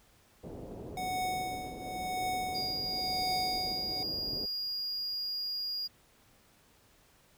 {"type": "low-pass noise", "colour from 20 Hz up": "white", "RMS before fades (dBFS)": -44, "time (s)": [0.43, 4.46], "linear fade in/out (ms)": 10, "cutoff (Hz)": 550, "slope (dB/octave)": 24}
{"type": "tone with tremolo", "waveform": "square", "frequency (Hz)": 740, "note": "F#5", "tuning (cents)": 0, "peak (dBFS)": -31, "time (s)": [0.97, 4.03], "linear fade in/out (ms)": 2, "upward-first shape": "triangle", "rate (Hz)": 0.95, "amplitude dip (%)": 85}
{"type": "tone", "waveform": "triangle", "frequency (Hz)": 4847, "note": "D#8", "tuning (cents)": -46, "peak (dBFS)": -32, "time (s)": [2.54, 5.88], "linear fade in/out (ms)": 20}
{"effects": ["pink hiss -64 dBFS RMS until 7.37 s"]}